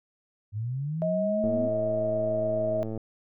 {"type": "linear sweep", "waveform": "sine", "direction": "up", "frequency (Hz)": [100, 256.7], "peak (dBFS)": -28, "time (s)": [0.52, 1.7], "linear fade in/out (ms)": 50}
{"type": "tone", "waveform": "sine", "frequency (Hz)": 633, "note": "D#5", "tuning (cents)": 30, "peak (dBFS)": -25, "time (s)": [1.02, 2.83], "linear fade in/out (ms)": 0}
{"type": "click train", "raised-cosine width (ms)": 2, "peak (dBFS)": -22, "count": 170, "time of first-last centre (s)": [1.44, 2.976], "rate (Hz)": 110}
{"effects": []}